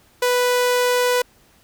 sawtooth tone, 493.9 Hz, B4, in tune, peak -12 dBFS, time 0.22-1.22 s, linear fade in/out 5 ms, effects pink hiss -55 dBFS RMS until 1.63 s

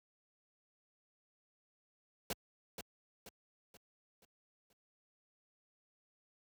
pink noise with echo, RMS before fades -38 dBFS, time 2.3-2.33 s, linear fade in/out 2 ms, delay 480 ms, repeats 5, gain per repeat -7 dB, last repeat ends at 4.73 s, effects high-pass 60 Hz 12 dB/octave

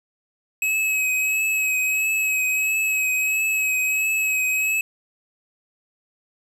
square tone with vibrato, 2558 Hz, D#7, 47 cents sharp, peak -20 dBFS, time 0.62-4.81 s, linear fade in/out 2 ms, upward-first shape triangle, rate 1.5 Hz, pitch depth 30 cents each way, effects 8-bit

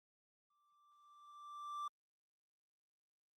triangle tone with exponential growth, 1174.7 Hz, D6, in tune, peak -37 dBFS, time 0.5-1.88 s, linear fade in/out 5 ms, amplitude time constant 300 ms, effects Opus 48 kbps

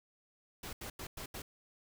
pink noise bursts at uneven times, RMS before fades -44 dBFS, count 5, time 0.63-0.73 / 0.81-0.9 / 0.99-1.07 / 1.17-1.26 / 1.34-1.42 s, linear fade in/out 5 ms, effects none

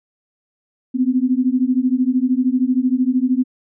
sine beating tone pair, 248.6 / 261.6 Hz, B3 / C4, +12 / 0 cents, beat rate 13 Hz, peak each -17 dBFS, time 0.94-3.44 s, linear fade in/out 20 ms, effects none

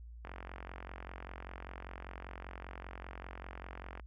click train, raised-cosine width 0.5 ms, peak -30 dBFS, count 170, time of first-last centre 0.25-3.997 s, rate 45.1 Hz, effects added 58 Hz sine -47 dBFS peak until 4.06 s

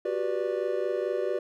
triangle chord, G major seventh, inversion third, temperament just, 367.5 / 392 / 490 / 588 Hz, F#4 / G4 / B4 / D5, -12 / 0 / -14 / +2 cents, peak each -30 dBFS, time 0.05-1.39 s, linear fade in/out 5 ms, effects none

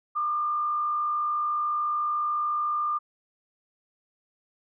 sine tone with frequency modulation, 1200 Hz, D6, 37 cents sharp, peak -24 dBFS, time 0.15-2.99 s, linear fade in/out 20 ms, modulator 53.9 Hz, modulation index 0.38, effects none

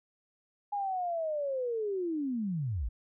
sine linear sweep, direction down, 828 to 46.25 Hz, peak -30 dBFS, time 0.72-2.89 s, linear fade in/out 10 ms, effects none

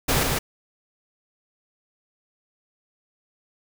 pink noise with echo, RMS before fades -21 dBFS, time 0.08-0.24 s, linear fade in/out 10 ms, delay 150 ms, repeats 1, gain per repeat -3 dB, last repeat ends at 0.39 s, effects none

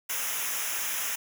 white noise with comb filter, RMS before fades -31 dBFS, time 0.09-1.16 s, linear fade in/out 10 ms, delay 0.23 ms, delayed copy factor -0.8, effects none

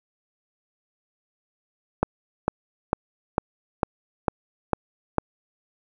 click train, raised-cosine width 1 ms, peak -5 dBFS, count 8, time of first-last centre 2.03-5.183 s, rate 2.22 Hz, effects none

